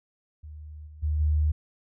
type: tone with level steps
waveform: sine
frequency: 76 Hz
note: D#2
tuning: 40 cents flat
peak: -39 / -43 / -23 / -20 dBFS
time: 0.43-1.52 s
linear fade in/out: 10 ms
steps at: 0.86 / 1.02 / 1.19 s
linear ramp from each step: 20 ms
effects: none